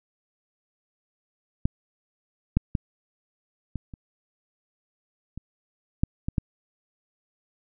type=clicks; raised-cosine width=5 ms; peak=-9 / -7 / -11 / -18 / -27 / -23 / -8 / -15 / -10 dBFS; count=9; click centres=1.655 / 2.57 / 2.752 / 3.757 / 3.938 / 5.376 / 6.035 / 6.285 / 6.382 s; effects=none